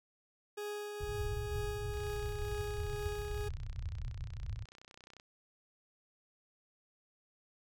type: tone with tremolo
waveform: 40% pulse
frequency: 415.3 Hz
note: G#4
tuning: in tune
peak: -37 dBFS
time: 0.57-3.49 s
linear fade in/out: 10 ms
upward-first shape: triangle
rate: 2.1 Hz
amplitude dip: 35%
type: low-pass noise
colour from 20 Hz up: white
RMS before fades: -40 dBFS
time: 1-4.65 s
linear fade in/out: 10 ms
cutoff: 120 Hz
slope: 48 dB/octave
type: click train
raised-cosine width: 0.2 ms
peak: -37 dBFS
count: 103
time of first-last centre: 1.94-5.199 s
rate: 31.3 Hz
effects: none